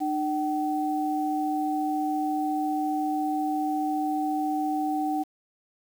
sine tone pair together, 302.4 / 762 Hz, D#4 / G5, -49 / -49 cents, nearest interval octave + major third, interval 1600 cents, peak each -27 dBFS, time 0-5.24 s, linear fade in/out 20 ms, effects 8-bit

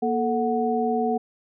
sine tone cluster, 236 / 440.6 / 737 Hz, A#3 / A4 / F#5, +22 / +2 / -7 cents, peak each -25 dBFS, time 0.02-1.18 s, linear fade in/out 10 ms, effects none

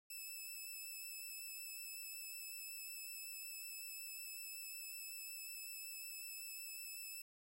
5% pulse tone with vibrato, 2621 Hz, E7, 11 cents flat, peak -39 dBFS, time 0.1-7.22 s, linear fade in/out 5 ms, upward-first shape sine, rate 5.4 Hz, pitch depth 18 cents each way, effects 12-bit

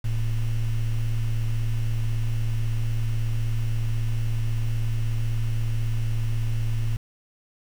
triangle ring-modulated tone, 65.41 Hz, C2, in tune, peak -15 dBFS, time 0.04-6.97 s, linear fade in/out 10 ms, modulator 47.3 Hz, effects tanh soft clip ceiling -15 dBFS + 7-bit

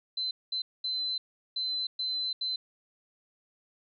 sine tone bursts at uneven times, 4052 Hz, B7, 44 cents sharp, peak -29 dBFS, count 6, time 0.17-0.31 / 0.52-0.62 / 0.84-1.18 / 1.56-1.87 / 1.99-2.33 / 2.41-2.56 s, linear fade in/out 5 ms, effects none

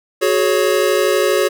square chord, F# suspended second, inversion none, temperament equal with one note detuned, 370 / 422.3 / 554.4 Hz, F#4 / G#4 / C#5, 0 / +29 / 0 cents, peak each -18 dBFS, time 0.21-1.49 s, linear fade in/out 20 ms, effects none

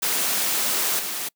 white noise with level steps, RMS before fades -23 / -29 dBFS, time 0.02-1.29 s, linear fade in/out 10 ms, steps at 0.99 s, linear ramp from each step 2 ms, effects noise-tail reverb RT60 0.1 s tail -26 dB re dry + high-pass 200 Hz 12 dB/octave

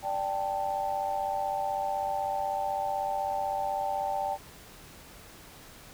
sine chord, D suspended fourth, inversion none, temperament equal, 587.3 / 784 / 880 Hz, D5 / G5 / A5, 0 / 0 / 0 cents, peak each -35 / -30 / -34 dBFS, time 0.02-4.38 s, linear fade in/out 50 ms, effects pink hiss -50 dBFS RMS until 5.93 s

